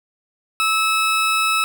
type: tone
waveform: 20% pulse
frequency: 1300 Hz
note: E6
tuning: 24 cents flat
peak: -11 dBFS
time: 0.6-1.64 s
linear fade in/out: 0 ms
effects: none